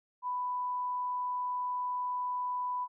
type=tone; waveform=sine; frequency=993 Hz; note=B5; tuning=9 cents sharp; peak=-31 dBFS; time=0.22-2.88 s; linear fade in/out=50 ms; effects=none